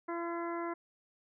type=harmonic tone; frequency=339.9 Hz; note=F4; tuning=47 cents flat; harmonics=1 / 2 / 3 / 4 / 5 / 6; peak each=-37 / -42 / -41 / -45 / -50 / -50 dBFS; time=0.08-0.74 s; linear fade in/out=10 ms; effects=none